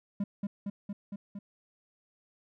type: tone with echo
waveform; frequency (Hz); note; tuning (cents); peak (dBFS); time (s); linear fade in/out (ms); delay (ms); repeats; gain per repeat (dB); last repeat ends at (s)
triangle; 200.9; G3; +43; -26; 0.2-0.24; 5; 230; 5; -2; 1.39
effects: none